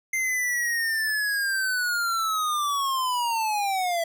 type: linear sweep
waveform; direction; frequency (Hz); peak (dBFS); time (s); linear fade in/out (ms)
square; down; 2093 to 659.3; -24; 0.13-4.04; 5
effects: none